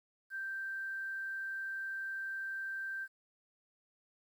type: tone with quantisation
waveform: sine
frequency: 1568 Hz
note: G6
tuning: in tune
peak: -37 dBFS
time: 0.3-3.08 s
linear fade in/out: 50 ms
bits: 11
effects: none